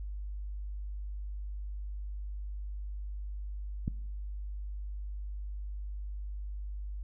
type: click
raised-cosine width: 5 ms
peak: -19 dBFS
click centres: 3.879 s
effects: noise-tail reverb RT60 0.9 s tail -22 dB re dry + added 50 Hz sine -36 dBFS peak until 7.03 s